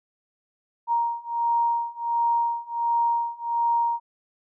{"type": "beating tone pair", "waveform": "sine", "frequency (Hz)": [936, 937.4], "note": ["A#5", "A#5"], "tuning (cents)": [7, 9], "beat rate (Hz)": 1.4, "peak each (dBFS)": [-25, -24], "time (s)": [0.87, 4], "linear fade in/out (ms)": 50, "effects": []}